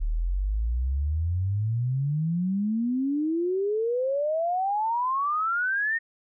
sine exponential sweep, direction up, 36.71 to 1864.7 Hz, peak -23 dBFS, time 0-5.99 s, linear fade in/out 20 ms, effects none

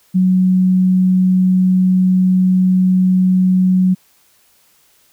sine tone, 185 Hz, F#3, in tune, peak -9 dBFS, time 0.14-3.95 s, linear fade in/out 20 ms, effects white hiss -54 dBFS RMS until 5.12 s

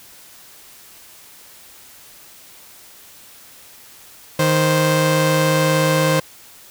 sawtooth tone pair together, 155.58 / 523.3 Hz, D#3 / C5, 0 / 0 cents, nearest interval octave + major sixth, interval 2100 cents, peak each -13 dBFS, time 4.39-6.2 s, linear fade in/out 5 ms, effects white hiss -44 dBFS RMS until 6.7 s

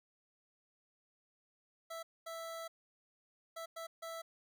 25% pulse tone bursts at uneven times, 659.3 Hz, E5, in tune, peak -39 dBFS, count 5, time 1.9-2.03 / 2.26-2.68 / 3.56-3.66 / 3.76-3.87 / 4.02-4.22 s, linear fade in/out 10 ms, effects none

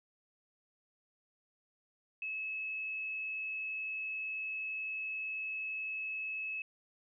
sine tone, 2589 Hz, E7, 32 cents flat, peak -36 dBFS, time 2.22-6.62 s, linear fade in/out 2 ms, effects none

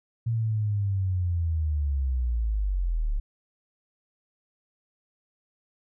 sine linear sweep, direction down, 116.54 to 34.06 Hz, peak -23 dBFS, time 0.26-3.2 s, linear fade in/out 10 ms, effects none

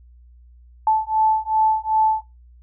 sine beating tone pair, 872 / 874.6 Hz, A5 / A5, -16 / -11 cents, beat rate 2.6 Hz, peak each -19 / -19 dBFS, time 0.87-2.22 s, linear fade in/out 2 ms, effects noise-tail reverb RT60 0.2 s tail -17 dB re dry + added 60 Hz sine -45 dBFS peak until 2.62 s

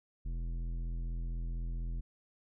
sine tone with tanh clipping, 42.11 Hz, E1, 38 cents sharp, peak -36 dBFS, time 0.25-2.01 s, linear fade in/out 10 ms, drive 12 dB, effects none

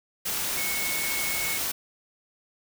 sine tone in noise, 2200 Hz, C#7, 14 cents flat, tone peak -31 dBFS, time 0.57-1.58 s, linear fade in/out 10 ms, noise white, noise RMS -29 dBFS, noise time 0.25-1.72 s, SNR -5 dB, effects none

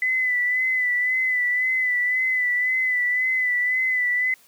sine tone with vibrato, 2003 Hz, B6, 24 cents sharp, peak -19 dBFS, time 0.02-4.34 s, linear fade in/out 2 ms, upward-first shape sine, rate 1.9 Hz, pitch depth 35 cents each way, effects white hiss -55 dBFS RMS until 4.47 s + high-pass 100 Hz 12 dB/octave

